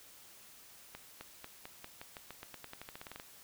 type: accelerating click train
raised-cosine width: 0.3 ms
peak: -29 dBFS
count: 20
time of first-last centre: 0.95-3.199 s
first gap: 260 ms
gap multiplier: 0.9
effects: white hiss -57 dBFS RMS until 3.43 s